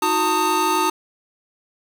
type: tone cluster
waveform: square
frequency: 315.4 / 366 / 898 / 1243 Hz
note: D#4 / F#4 / A5 / D#6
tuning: +24 / -19 / +35 / -2 cents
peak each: -27 / -25 / -21 / -23 dBFS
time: 0.02-0.9 s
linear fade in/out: 5 ms
effects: none